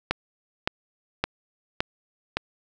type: click train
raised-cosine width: 0.3 ms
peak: -6 dBFS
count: 5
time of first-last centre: 0.11-2.37 s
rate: 1.77 Hz
effects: none